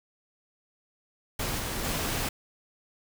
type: noise with level steps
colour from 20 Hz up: pink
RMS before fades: -31 / -33 / -30 dBFS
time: 1.39-2.29 s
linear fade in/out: 5 ms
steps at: 1.58 / 1.83 s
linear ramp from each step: 20 ms
effects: none